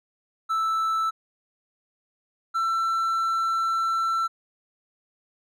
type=tone pair in turn; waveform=triangle; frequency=1318.5 / 1340 Hz; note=E6 / E6; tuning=0 / +28 cents; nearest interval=unison; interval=28 cents; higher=second; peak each=-20 dBFS; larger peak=neither; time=0.49-1.11 / 2.54-4.28 s; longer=second; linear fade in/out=20 ms; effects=none